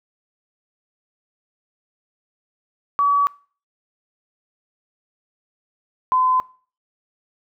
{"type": "tone pair in turn", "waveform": "sine", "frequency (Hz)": [1140, 1021.3], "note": ["C#6", "C6"], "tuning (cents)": [48, -42], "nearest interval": "major second", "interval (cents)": 190, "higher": "first", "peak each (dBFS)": -14, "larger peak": "neither", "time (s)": [[2.99, 3.27], [6.12, 6.4]], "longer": "neither", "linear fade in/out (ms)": 0, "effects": ["noise-tail reverb RT60 0.4 s tail -22 dB re dry"]}